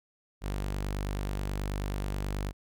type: tone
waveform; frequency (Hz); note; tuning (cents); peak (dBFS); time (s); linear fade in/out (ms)
sawtooth; 49.31; G1; +11; -27; 0.41-2.53; 50
effects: none